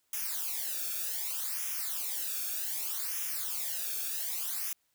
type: noise with flanger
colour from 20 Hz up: blue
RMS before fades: -35 dBFS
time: 0.13-4.73 s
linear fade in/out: 2 ms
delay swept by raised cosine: 0.23 to 1.01 ms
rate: 0.65 Hz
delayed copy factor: -0.85
effects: white hiss -75 dBFS RMS until 4.94 s